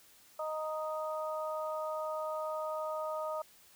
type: harmonic tone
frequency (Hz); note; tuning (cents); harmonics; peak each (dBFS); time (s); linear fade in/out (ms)
311.1; D#4; 0; 2 / 3 / 4; -36 / -42 / -40; 0.39-3.42; 5
effects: white hiss -61 dBFS RMS until 3.75 s